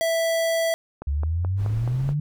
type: tone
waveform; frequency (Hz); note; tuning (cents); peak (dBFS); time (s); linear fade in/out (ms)
square; 659.3; E5; 0; -21; 0.01-0.74; 0
type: click train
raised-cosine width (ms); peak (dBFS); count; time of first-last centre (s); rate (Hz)
1; -20; 6; 1.02-2.091; 4.67
type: exponential sweep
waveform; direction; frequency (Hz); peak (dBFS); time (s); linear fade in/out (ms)
sine; up; 68.6 to 151.7; -21; 1.07-2.2; 5
type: noise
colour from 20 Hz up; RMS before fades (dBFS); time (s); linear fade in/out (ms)
brown; -36; 1.56-2.15; 50
effects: none